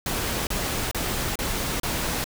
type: noise bursts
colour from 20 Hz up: pink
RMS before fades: -27 dBFS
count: 5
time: 0.06-2.242 s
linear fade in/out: 2 ms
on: 410 ms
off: 33 ms
effects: none